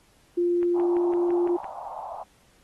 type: tone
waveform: sine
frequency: 349.2 Hz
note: F4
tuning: in tune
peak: -20 dBFS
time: 0.37-1.57 s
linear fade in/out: 10 ms
type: click train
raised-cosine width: 0.5 ms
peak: -27 dBFS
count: 7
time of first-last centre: 0.63-1.644 s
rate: 5.92 Hz
type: band-pass noise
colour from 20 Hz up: white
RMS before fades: -37 dBFS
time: 0.74-2.24 s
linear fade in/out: 20 ms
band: 660 to 930 Hz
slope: 48 dB/octave
effects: pink hiss -61 dBFS RMS until 2.63 s + AAC 32 kbps